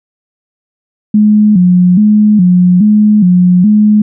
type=tone with vibrato; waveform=sine; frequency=194.8 Hz; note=G3; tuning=11 cents flat; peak=-3 dBFS; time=1.14-4.02 s; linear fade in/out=5 ms; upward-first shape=square; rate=1.2 Hz; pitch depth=140 cents each way; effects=none